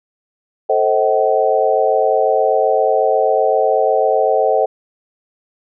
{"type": "chord", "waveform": "sine", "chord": "A diminished seventh", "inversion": "none", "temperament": "just", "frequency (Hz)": [440, 528, 633.6, 760.3], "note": ["A4", "C5", "Eb5", "Gb5"], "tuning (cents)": [0, 16, 31, 47], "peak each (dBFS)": -17, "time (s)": [0.69, 4.66], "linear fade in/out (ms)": 10, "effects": []}